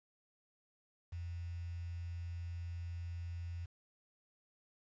sine tone with quantisation, 86 Hz, F2, 26 cents flat, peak -40 dBFS, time 1.12-3.66 s, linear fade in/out 10 ms, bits 10, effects resampled to 16000 Hz

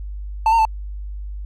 triangle tone with pitch steps, 884 / 916 / 883 Hz, A5 / A#5 / A5, +8 / -31 / +6 cents, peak -10 dBFS, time 0.46-0.652 s, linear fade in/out 2 ms, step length 64 ms, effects added 50 Hz sine -27 dBFS peak until 1.45 s

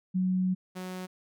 sine / sawtooth tone pair in turn, 185 / 184.13 Hz, F#3 / F#3, 0 / -8 cents, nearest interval unison, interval 8 cents, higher first, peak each -24 / -32 dBFS, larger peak first, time 0.14-0.55 / 0.75-1.07 s, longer first, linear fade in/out 20 ms, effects none

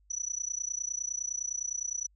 sine tone with amplitude modulation, 5920 Hz, F#8, in tune, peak -28 dBFS, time 0.1-2.07 s, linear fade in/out 10 ms, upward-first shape sine, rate 29.8 Hz, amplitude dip 95%, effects added 50 Hz sine -62 dBFS peak until 2.15 s

